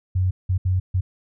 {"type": "tone bursts at uneven times", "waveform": "sine", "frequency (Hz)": 92.5, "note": "F#2", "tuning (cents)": 0, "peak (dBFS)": -17, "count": 4, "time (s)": [[0.15, 0.31], [0.49, 0.58], [0.65, 0.8], [0.94, 1.01]], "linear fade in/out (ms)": 10, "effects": []}